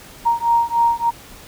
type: beating tone pair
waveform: sine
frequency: 932.3 / 935.7 Hz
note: A#5 / A#5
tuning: 0 / +6 cents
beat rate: 3.4 Hz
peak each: -17 dBFS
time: 0.25-1.11 s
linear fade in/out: 20 ms
effects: pink hiss -41 dBFS RMS until 1.47 s